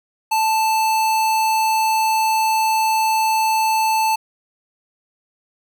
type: tone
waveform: square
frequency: 880 Hz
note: A5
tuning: in tune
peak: -16 dBFS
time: 0.31-4.16 s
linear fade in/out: 10 ms
effects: none